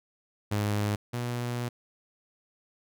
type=tone pair in turn; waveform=sawtooth; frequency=103.83 / 121.06 Hz; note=G#2 / B2; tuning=0 / -34 cents; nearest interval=minor third; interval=266 cents; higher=second; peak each=-22 / -26 dBFS; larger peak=first; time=0.51-0.96 / 1.13-1.69 s; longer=second; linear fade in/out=10 ms; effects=none